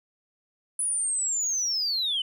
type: linear sweep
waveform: sine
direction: down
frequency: 10010 to 2960 Hz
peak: -23 dBFS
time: 0.79-2.22 s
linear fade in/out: 5 ms
effects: tanh soft clip ceiling -21 dBFS